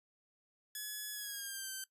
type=tone with pitch glide; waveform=5% pulse; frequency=1700 to 1549.9 Hz; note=G#6 to G6; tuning=+40 to -20 cents; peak=-30 dBFS; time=0.75-1.84 s; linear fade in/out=2 ms; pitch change=-160 cents; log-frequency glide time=1.12-1.71 s; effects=noise-tail reverb RT60 0.1 s tail -19 dB re dry + resampled to 32000 Hz